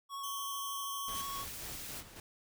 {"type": "tone with vibrato", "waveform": "square", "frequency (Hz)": 1108.7, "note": "C#6", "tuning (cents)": 0, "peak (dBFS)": -40, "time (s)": [0.09, 1.46], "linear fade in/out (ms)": 50, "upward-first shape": "sine", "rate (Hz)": 13, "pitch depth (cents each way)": 14}
{"type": "tone", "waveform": "5% pulse", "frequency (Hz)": 3096, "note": "G7", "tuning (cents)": -22, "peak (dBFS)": -32, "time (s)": [0.23, 1.22], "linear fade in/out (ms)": 10}
{"type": "noise with tremolo", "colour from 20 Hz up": "pink", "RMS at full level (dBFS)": -48, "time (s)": [1.08, 2.2], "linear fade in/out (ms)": 2, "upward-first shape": "square", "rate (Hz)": 3.7, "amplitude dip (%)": 45}
{"type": "high-pass noise", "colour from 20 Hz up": "white", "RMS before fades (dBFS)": -45, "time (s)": [1.14, 2.01], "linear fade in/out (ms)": 10, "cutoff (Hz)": 1600, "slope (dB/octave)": 12}
{"effects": []}